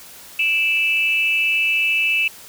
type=tone with amplitude modulation; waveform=sine; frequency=2637 Hz; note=E7; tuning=in tune; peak=-12 dBFS; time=0.39-2.28 s; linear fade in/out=5 ms; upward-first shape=sine; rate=286 Hz; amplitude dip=75%; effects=white hiss -41 dBFS RMS until 2.48 s